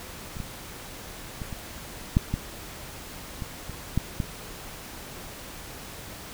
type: clicks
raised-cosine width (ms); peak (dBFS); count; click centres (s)
5; -26 / -20 / -21 / -22 / -6 / -13 / -20 / -26 / -10 / -14; 10; 0.368 / 0.402 / 1.418 / 1.527 / 2.169 / 2.34 / 3.422 / 3.696 / 3.976 / 4.202
effects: pink hiss -41 dBFS RMS until 6.33 s